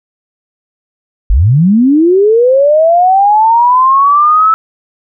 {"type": "linear sweep", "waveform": "sine", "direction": "up", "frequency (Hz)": [40.65, 1317], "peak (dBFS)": -4, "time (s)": [1.3, 4.54], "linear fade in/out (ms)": 0, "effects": []}